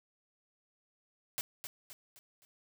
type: noise with echo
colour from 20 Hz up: white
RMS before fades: -36 dBFS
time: 1.38-1.41 s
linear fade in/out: 0 ms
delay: 260 ms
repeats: 4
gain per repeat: -7 dB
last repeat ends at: 2.45 s
effects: none